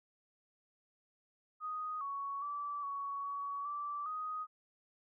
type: tone with pitch steps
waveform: sine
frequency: 1245 / 1115 / 1159 / 1119 / 1127 / 1166 / 1249 Hz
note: D#6 / C#6 / D6 / C#6 / C#6 / D6 / D#6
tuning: +1 / +10 / -23 / +16 / +28 / -13 / +6 cents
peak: -37 dBFS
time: 1.6-4.47 s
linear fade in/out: 50 ms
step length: 410 ms
effects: none